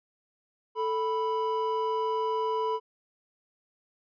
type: tone pair together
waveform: triangle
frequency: 440 / 987.1 Hz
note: A4 / B5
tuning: 0 / -1 cents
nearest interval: octave + major second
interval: 1399 cents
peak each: -27 dBFS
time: 0.75-2.8 s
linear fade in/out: 50 ms
effects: resampled to 11025 Hz